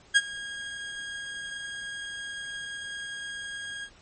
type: tone with ADSR envelope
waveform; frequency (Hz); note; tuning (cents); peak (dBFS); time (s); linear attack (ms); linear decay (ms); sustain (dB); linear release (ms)
30% pulse; 1632; G#6; -31; -12; 0.14-3.9; 24; 41; -20; 71
effects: pink hiss -56 dBFS RMS until 4.01 s + MP3 32 kbps